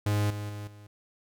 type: tone with level steps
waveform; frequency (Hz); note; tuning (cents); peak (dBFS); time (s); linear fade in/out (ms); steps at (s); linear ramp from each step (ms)
45% pulse; 103.83; G#2; 0; -24 / -33 / -36 / -47; 0.06-0.87; 5; 0.3 / 0.49 / 0.67; 5
effects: none